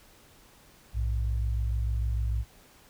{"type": "tone pair together", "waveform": "sine", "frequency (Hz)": [59.77, 106.5], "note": ["A#1", "G#2"], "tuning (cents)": [44, 44], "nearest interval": "minor seventh", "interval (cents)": 1000, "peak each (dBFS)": [-26, -33], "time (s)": [0.93, 2.45], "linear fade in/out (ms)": 50, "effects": ["pink hiss -57 dBFS RMS until 2.89 s"]}